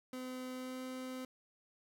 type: tone with pitch glide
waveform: 30% pulse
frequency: 255.3 to 257.4 Hz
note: C4 to C4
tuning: -42 to -28 cents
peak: -39 dBFS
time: 0.13-1.25 s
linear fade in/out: 2 ms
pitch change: +14 cents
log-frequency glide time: 0.53-0.82 s
effects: none